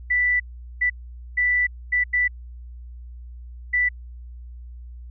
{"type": "tone bursts at uneven times", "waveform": "sine", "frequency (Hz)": 1975.5, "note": "B6", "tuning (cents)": 0, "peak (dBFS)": -17, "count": 6, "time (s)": [[0.1, 0.4], [0.81, 0.9], [1.37, 1.67], [1.92, 2.04], [2.13, 2.28], [3.73, 3.89]], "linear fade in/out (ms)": 10, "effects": ["added 60 Hz sine -36 dBFS peak until 5.1 s"]}